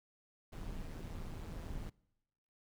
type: noise with amplitude modulation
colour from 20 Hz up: brown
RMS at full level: -41 dBFS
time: 0.52-1.9 s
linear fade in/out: 10 ms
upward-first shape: sine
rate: 163 Hz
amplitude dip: 60%
effects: noise-tail reverb RT60 1.0 s tail -26 dB re dry